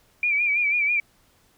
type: tone with vibrato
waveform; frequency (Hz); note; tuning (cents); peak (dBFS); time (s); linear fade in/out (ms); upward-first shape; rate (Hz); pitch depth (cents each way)
sine; 2358; D7; +6; -19; 0.23-1; 2; sine; 6.1; 66
effects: pink hiss -61 dBFS RMS until 1.57 s